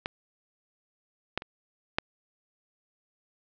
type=clicks; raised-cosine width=0.3 ms; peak=-14 / -11 / -24 / -8 dBFS; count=4; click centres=0.059 / 1.376 / 1.421 / 1.985 s; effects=low-pass 5000 Hz 12 dB/octave